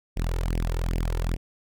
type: tone with flanger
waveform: sawtooth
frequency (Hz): 41.96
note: E1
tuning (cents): +31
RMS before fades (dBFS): -26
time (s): 0.16-1.37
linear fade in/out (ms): 20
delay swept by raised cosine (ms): 0.36 to 2.26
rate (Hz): 2.5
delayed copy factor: +0.9
effects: none